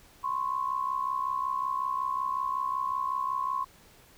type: tone pair together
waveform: sine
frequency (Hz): 1025.6 / 1091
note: C6 / C#6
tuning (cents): -35 / -28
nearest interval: minor second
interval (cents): 107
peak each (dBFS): -31 / -30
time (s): 0.23-3.65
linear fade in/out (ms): 20
effects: pink hiss -57 dBFS RMS until 4.17 s